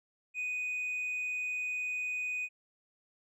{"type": "tone with tanh clipping", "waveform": "triangle", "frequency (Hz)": 2489, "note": "D#7", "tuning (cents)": 0, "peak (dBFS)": -33, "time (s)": [0.34, 2.49], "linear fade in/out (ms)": 50, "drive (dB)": 6, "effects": []}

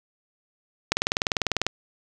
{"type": "click train", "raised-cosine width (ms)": 0.2, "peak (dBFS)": -4, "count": 16, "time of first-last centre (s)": [0.92, 1.666], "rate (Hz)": 20.1, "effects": []}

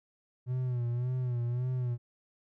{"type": "tone with vibrato", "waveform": "triangle", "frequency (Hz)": 123.47, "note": "B2", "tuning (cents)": 0, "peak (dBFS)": -27, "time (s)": [0.46, 1.98], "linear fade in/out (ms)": 50, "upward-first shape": "sine", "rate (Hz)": 1.8, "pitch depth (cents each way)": 65, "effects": []}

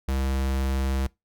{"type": "tone", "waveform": "square", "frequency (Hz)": 66.7, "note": "C2", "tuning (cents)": 34, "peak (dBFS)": -24, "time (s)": [0.08, 1.07], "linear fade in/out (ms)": 5, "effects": ["noise-tail reverb RT60 0.2 s tail -23 dB re dry"]}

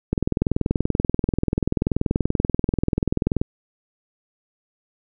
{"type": "click train", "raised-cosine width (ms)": 3, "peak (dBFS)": -6, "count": 69, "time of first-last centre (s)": [0.13, 3.415], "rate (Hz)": 20.7, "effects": []}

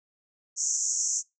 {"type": "band-pass noise", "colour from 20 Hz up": "white", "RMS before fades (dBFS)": -28, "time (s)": [0.56, 1.23], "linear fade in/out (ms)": 50, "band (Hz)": [5800, 7400], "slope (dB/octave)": 96, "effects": ["noise-tail reverb RT60 0.2 s tail -23 dB re dry"]}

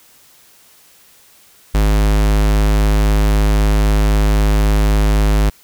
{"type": "tone", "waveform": "square", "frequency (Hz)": 51.91, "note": "G#1", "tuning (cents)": 0, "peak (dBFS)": -11, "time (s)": [1.74, 5.5], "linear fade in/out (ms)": 10, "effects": ["white hiss -48 dBFS RMS until 5.63 s"]}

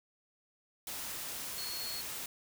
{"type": "tone in noise", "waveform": "sine", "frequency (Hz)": 4335, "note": "C#8", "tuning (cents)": -39, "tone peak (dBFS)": -40, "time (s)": [1.58, 2.01], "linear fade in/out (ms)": 2, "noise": "white", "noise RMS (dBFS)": -41, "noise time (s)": [0.87, 2.26], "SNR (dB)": -2, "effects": []}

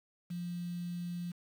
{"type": "tone with quantisation", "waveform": "sine", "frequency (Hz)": 174.61, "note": "F3", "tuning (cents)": 0, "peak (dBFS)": -36, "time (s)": [0.3, 1.32], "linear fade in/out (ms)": 10, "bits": 9, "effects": []}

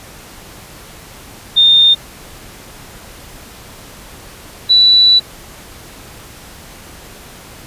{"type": "tone pair in turn", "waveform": "sine", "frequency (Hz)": [3637, 3955], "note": ["A#7", "B7"], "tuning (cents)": [-43, 2], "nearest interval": "minor second", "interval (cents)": 145, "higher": "second", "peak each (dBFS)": [-5, -5], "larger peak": "neither", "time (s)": [[1.56, 1.95], [4.69, 5.2]], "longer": "second", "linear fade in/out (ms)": 20, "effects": ["pink hiss -36 dBFS RMS until 7.66 s", "resampled to 32000 Hz"]}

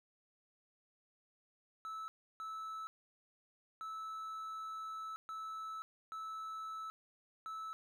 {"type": "tone bursts at uneven times", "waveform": "triangle", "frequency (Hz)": 1308, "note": "E6", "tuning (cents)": -14, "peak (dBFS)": -40, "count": 6, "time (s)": [[1.85, 2.08], [2.4, 2.87], [3.81, 5.16], [5.29, 5.82], [6.12, 6.9], [7.46, 7.73]], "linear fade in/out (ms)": 0, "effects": []}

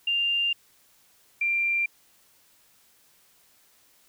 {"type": "tone pair in turn", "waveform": "sine", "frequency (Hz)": [2794, 2373], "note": ["F7", "D7"], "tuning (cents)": [0, 17], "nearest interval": "minor third", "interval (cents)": 283, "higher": "first", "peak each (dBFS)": -22, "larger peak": "neither", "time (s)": [[0.07, 0.53], [1.41, 1.86]], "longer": "first", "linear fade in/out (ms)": 5, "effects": ["white hiss -61 dBFS RMS until 4.08 s"]}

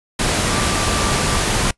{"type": "tone in noise", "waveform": "sine", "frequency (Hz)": 1174.7, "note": "D6", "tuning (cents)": 0, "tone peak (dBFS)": -26, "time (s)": [0.48, 1.41], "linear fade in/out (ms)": 5, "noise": "pink", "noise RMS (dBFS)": -18, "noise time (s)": [0.19, 1.71], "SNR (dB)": -11, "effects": ["noise-tail reverb RT60 0.1 s tail -22 dB re dry", "resampled to 24000 Hz"]}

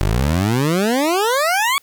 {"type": "exponential sweep", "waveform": "20% pulse", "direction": "up", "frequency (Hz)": [45.93, 1154], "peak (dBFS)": -10, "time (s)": [0.01, 1.78], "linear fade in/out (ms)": 0, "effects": ["white hiss -55 dBFS RMS until 1.82 s"]}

